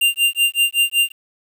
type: tone with tremolo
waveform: square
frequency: 2790 Hz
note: F7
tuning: 2 cents flat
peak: -12 dBFS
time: 0.01-1.12 s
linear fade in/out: 5 ms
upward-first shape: sine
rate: 5.3 Hz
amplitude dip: 100%
effects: 8-bit